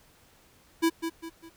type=tone with echo; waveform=square; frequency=329.4 Hz; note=E4; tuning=1 cent flat; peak=-21 dBFS; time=0.82-0.9 s; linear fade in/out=20 ms; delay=200 ms; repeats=3; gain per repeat=-8 dB; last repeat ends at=1.5 s; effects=pink hiss -60 dBFS RMS until 1.56 s